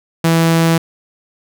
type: tone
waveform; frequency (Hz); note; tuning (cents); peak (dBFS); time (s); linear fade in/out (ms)
sawtooth; 164.81; E3; 0; -6; 0.24-0.78; 5
effects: none